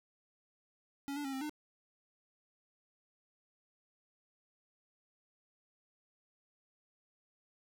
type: tone with pitch steps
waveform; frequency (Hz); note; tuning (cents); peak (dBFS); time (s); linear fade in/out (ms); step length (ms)
square; 279.4 / 291.2 / 271.6 / 265.1 / 300.6; C#4 / D4 / C#4 / C4 / D4; +14 / -15 / -35 / +23 / +40; -38; 1.08-1.495; 0; 83
effects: none